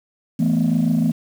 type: chord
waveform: sine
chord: E suspended fourth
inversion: none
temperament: equal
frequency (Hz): 164.81 / 220 / 246.9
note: E3 / A3 / B3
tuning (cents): 0 / 0 / 0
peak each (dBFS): -18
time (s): 0.39-1.12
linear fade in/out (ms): 10
effects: tanh soft clip ceiling -11 dBFS + 7-bit